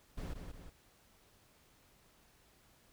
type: noise with echo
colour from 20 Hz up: brown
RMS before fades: -41 dBFS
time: 0.17-0.34 s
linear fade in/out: 10 ms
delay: 180 ms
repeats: 2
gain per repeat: -5 dB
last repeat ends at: 0.7 s
effects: pink hiss -67 dBFS RMS until 2.92 s